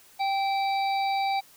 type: harmonic tone with a mistuned harmonic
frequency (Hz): 774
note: G5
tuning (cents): -22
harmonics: 1 / 3 / 5 / 6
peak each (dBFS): -24 / -34 / -38 / -40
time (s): 0.19-1.41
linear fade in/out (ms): 20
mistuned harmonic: 1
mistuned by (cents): +25
effects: white hiss -55 dBFS RMS until 1.56 s